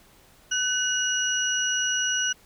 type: tone cluster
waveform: sine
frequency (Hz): 1510 / 2889 / 5870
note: F#6 / F#7 / F#8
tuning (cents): +35 / -42 / -15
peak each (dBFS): -27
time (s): 0.51-2.33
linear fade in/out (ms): 10
effects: pink hiss -56 dBFS RMS until 2.45 s